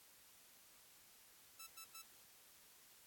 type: tone bursts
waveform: 5% pulse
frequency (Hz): 1319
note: E6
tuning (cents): +1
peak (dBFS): -40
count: 3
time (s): 1.59-2.022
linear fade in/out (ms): 10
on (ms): 80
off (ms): 96
effects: white hiss -65 dBFS RMS until 3.06 s + AAC 64 kbps